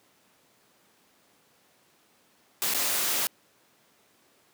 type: noise with dropouts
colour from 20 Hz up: white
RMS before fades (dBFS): -27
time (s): 2.62-3.27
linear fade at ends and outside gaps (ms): 0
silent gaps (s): 2.738-2.746
effects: pink hiss -63 dBFS RMS until 4.53 s + high-pass 200 Hz 12 dB/octave